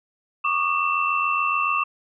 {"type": "tone cluster", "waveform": "sine", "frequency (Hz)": [1120, 1207, 2678], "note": ["C#6", "D6", "E7"], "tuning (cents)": [18, 47, 27], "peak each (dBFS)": -24, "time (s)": [0.44, 1.84], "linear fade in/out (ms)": 10, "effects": []}